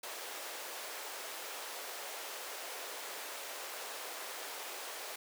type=high-pass noise; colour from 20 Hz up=pink; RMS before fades=-44 dBFS; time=0.03-5.16 s; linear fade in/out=5 ms; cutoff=450 Hz; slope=24 dB/octave; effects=none